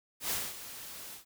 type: noise with ADSR envelope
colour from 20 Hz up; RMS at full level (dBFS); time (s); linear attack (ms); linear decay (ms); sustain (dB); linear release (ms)
white; -32; 0.2-1.25; 100; 230; -13; 120
effects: none